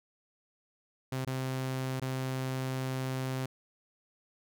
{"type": "tone with dropouts", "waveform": "sawtooth", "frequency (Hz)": 130.81, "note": "C3", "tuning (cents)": 0, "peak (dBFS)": -28, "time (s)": [1.12, 3.46], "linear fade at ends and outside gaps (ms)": 5, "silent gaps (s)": [[1.249, 1.269], [1.999, 2.017]], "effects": []}